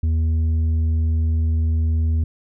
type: tone with tanh clipping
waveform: sine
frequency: 80.3 Hz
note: E2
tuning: 45 cents flat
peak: -17 dBFS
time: 0.03-2.24 s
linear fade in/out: 5 ms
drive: 5 dB
effects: none